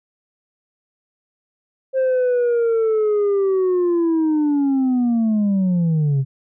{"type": "linear sweep", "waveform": "sine", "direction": "down", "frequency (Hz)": [530, 130.81], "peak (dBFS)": -12, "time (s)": [1.93, 6.25], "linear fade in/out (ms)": 50, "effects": ["tanh soft clip ceiling -14 dBFS"]}